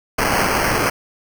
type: noise with sample-and-hold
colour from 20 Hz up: white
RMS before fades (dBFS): -18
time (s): 0.18-0.9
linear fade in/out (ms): 10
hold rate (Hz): 3675
effects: none